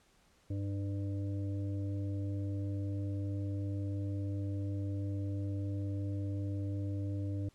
harmonic tone with a mistuned harmonic, 99.7 Hz, G2, 30 cents sharp, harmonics 1 / 3 / 5 / 6, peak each -34 / -41 / -51 / -53 dBFS, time 0.5-7.49 s, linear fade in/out 5 ms, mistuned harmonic 1, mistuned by -17 cents, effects pink hiss -68 dBFS RMS until 7.54 s + low-pass 10000 Hz 12 dB/octave

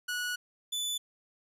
sawtooth tone pair in turn, 1466 / 3487 Hz, F#6 / A7, -16 / -16 cents, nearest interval octave + minor third, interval 1500 cents, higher second, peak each -28 dBFS, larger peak neither, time 0.08-0.36 / 0.72-0.98 s, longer first, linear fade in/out 10 ms, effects resampled to 32000 Hz

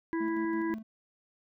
harmonic tone, 329.6 Hz, E4, in tune, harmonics 1 / 3 / 5 / 6, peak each -29 / -39 / -42 / -45 dBFS, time 0.13-0.74 s, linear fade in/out 0 ms
triangle tone with tremolo, 220 Hz, A3, in tune, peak -34 dBFS, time 0.2-0.83 s, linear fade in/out 10 ms, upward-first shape square, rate 6 Hz, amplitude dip 50%
effects none

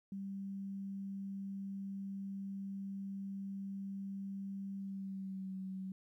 sine tone with pitch glide, 196 to 189.54 Hz, G3 to F#3, 0 to +42 cents, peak -40 dBFS, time 0.12-5.92 s, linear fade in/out 2 ms, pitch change -58 cents, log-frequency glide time 4.79-5.54 s, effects 13-bit

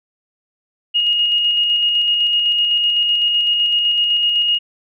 sine tone with tremolo, 2866 Hz, F7, 44 cents sharp, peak -12 dBFS, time 0.94-4.59 s, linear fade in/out 20 ms, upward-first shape square, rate 7.9 Hz, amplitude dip 25%, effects none

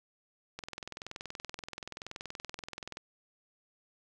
click train, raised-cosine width 0.2 ms, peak -23 dBFS, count 51, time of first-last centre 0.59-2.971 s, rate 21 Hz, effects none

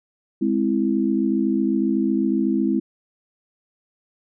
sine chord, Ab augmented, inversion none, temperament equal, 207.7 / 261.6 / 329.6 Hz, Ab3 / C4 / E4, 0 / 0 / 0 cents, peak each -22 dBFS, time 0.41-2.8 s, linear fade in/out 10 ms, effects none

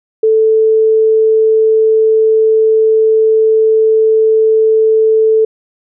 sine tone, 440 Hz, A4, in tune, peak -6 dBFS, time 0.23-5.45 s, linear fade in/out 5 ms, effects none

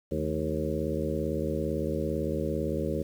harmonic tone with a mistuned harmonic, 77.78 Hz, D#2, in tune, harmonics 1 / 2 / 3 / 4 / 5 / 6 / 7, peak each -35 / -35 / -35 / -35 / -35 / -35 / -35 dBFS, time 0.11-3.03 s, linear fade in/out 10 ms, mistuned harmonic 3, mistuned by -100 cents, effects 9-bit

